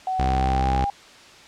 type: tone with pitch glide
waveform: sine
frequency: 751 to 804.9 Hz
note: F#5 to G5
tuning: +26 to +46 cents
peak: -22 dBFS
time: 0.07-0.9 s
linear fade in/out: 2 ms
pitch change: +120 cents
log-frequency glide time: 0.25-0.74 s
type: tone with vibrato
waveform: sawtooth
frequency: 65.41 Hz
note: C2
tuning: in tune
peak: -17 dBFS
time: 0.19-0.85 s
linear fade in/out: 5 ms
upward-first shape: triangle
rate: 11 Hz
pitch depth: 9 cents each way
effects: white hiss -46 dBFS RMS until 1.47 s + low-pass 5000 Hz 12 dB/octave